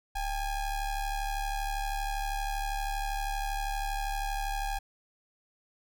square ring-modulated tone, 415.3 Hz, G#4, in tune, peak -28 dBFS, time 0.15-4.79 s, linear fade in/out 10 ms, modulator 379 Hz, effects none

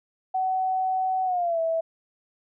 sine tone with pitch glide, 752 to 654.7 Hz, F#5 to E5, +28 to -12 cents, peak -22 dBFS, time 0.34-1.81 s, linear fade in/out 10 ms, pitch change -240 cents, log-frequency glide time 1.24-1.6 s, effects none

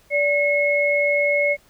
sine tone pair together, 580 / 2176 Hz, D5 / C#7, -22 / -33 cents, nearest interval octave + major seventh, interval 2289 cents, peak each -19 dBFS, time 0.1-1.57 s, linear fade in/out 50 ms, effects pink hiss -56 dBFS RMS until 1.69 s

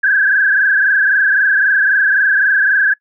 sine tone with frequency modulation, 1613 Hz, G6, 49 cents sharp, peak -9 dBFS, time 0.03-2.94 s, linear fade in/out 10 ms, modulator 23.8 Hz, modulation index 3.6, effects noise-tail reverb RT60 0.1 s tail -24 dB re dry

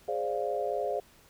sine chord, D half-diminished seventh, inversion second, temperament equal, 415.3 / 523.3 / 587.3 / 698.5 Hz, Ab4 / C5 / D5 / F5, 0 / 0 / 0 / 0 cents, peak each -34 dBFS, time 0.08-1 s, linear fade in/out 5 ms, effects pink hiss -59 dBFS RMS until 1.29 s

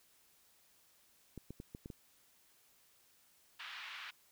clicks, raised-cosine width 3 ms, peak -33 dBFS, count 6, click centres 1.377 / 1.506 / 1.601 / 1.749 / 1.859 / 1.902 s
white band-pass noise, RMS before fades -48 dBFS, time 3.59-4.11 s, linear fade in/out 10 ms, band 1100 to 3300 Hz, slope 24 dB/octave
effects white hiss -69 dBFS RMS until 4.31 s

